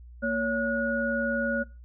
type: tone cluster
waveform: sine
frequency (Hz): 231.7 / 560 / 1451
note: A#3 / C#5 / F#6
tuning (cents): -10 / +18 / -34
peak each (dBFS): -29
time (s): 0.22-1.64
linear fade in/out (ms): 20
effects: noise-tail reverb RT60 0.3 s tail -20 dB re dry + added 60 Hz sine -44 dBFS peak until 1.84 s